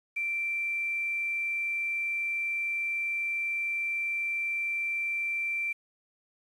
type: tone with quantisation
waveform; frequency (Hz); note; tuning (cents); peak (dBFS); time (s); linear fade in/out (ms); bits
sine; 2349; D7; 0; -28; 0.16-5.73; 10; 9
effects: resampled to 32000 Hz